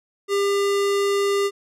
square tone, 400.3 Hz, G4, 36 cents sharp, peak -19 dBFS, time 0.28-1.51 s, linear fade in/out 50 ms, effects low-pass 10000 Hz 12 dB/octave

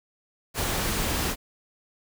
pink noise, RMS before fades -27 dBFS, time 0.54-1.36 s, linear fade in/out 50 ms, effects none

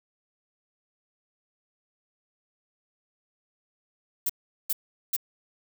violet noise bursts, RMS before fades -26 dBFS, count 3, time 4.26-5.165 s, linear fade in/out 5 ms, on 35 ms, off 400 ms, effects none

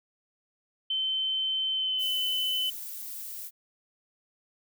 sine tone with pitch glide, 3081 to 3025 Hz, G7 to F#7, -31 to +38 cents, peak -26 dBFS, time 0.9-2.7 s, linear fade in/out 5 ms, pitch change -31 cents, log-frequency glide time 1.72-2.11 s
violet noise, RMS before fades -39 dBFS, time 1.98-3.51 s, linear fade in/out 50 ms
effects none

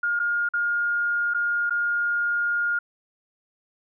sine tone with dropouts, 1419 Hz, F6, 27 cents sharp, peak -21 dBFS, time 0.03-2.79 s, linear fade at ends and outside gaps 5 ms, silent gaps 0.193-0.198 / 0.489-0.536 / 1.338-1.345 / 1.697-1.706 s, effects none

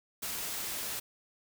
white noise, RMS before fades -37 dBFS, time 0.22-1 s, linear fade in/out 10 ms, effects none

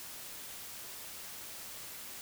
silence, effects white hiss -46 dBFS RMS until 2.21 s

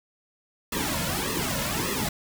pink noise with flanger, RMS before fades -28 dBFS, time 0.72-2.09 s, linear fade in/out 5 ms, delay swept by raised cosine 1.3 to 2.6 ms, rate 1.7 Hz, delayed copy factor -1, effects none

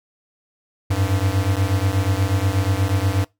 square beating tone pair, 92.8 / 101.1 Hz, F#2 / G#2, +6 / -46 cents, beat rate 8.3 Hz, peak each -21 dBFS, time 0.9-3.25 s, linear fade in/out 10 ms, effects noise-tail reverb RT60 0.2 s tail -23 dB re dry

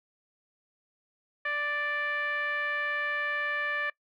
10% pulse tone with low-pass filter, 587.3 Hz, D5, in tune, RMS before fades -31 dBFS, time 1.45-3.9 s, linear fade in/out 5 ms, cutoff 1900 Hz, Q 4, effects noise-tail reverb RT60 0.1 s tail -22 dB re dry

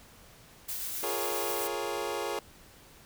blue noise with tremolo, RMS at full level -35 dBFS, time 0.68-1.68 s, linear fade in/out 10 ms, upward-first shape triangle, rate 7.6 Hz, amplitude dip 25%
25% pulse chord, Bb minor seventh, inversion second, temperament equal, 349.2 / 415.3 / 466.2 / 554.4 Hz, F4 / Ab4 / Bb4 / Db5, 0 / 0 / 0 / 0 cents, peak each -35 / -32 / -34 / -34 dBFS, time 1.03-2.39 s, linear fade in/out 2 ms
effects pink hiss -55 dBFS RMS until 3.05 s

